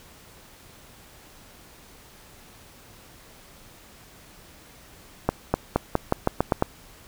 accelerating click train, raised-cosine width 1 ms, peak -5 dBFS, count 9, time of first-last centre 5.29-6.624 s, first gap 250 ms, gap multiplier 0.88, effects pink hiss -50 dBFS RMS until 7.07 s

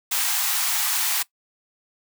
white high-pass noise, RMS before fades -23 dBFS, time 0.11-1.23 s, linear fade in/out 10 ms, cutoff 720 Hz, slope 96 dB/octave, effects noise-tail reverb RT60 0.1 s tail -19 dB re dry

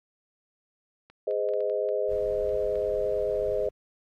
clicks, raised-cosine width 0.3 ms, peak -35 dBFS, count 9, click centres 1.1 / 1.31 / 1.489 / 1.537 / 1.606 / 1.698 / 1.889 / 2.492 / 2.756 s
sine chord, Ab major, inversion none, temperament equal with one note detuned, 415.3 / 513.4 / 622.3 Hz, Ab4 / C5 / Eb5, 0 / -33 / 0 cents, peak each -29 dBFS, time 1.27-3.69 s, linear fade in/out 5 ms
brown noise, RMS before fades -43 dBFS, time 2.07-3.71 s, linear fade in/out 50 ms
effects none

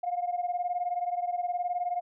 sine beating tone pair, 705 / 724 Hz, F5 / F#5, +16 / -38 cents, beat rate 19 Hz, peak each -29 / -32 dBFS, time 0.03-2.01 s, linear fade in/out 10 ms, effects tanh soft clip ceiling -21 dBFS

